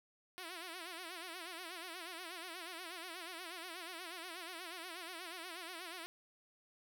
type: tone with vibrato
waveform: 5% pulse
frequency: 347.9 Hz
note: F4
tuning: 7 cents flat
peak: -34 dBFS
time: 0.38-6.06 s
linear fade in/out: 0 ms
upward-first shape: sine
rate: 8.3 Hz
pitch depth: 130 cents each way
effects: none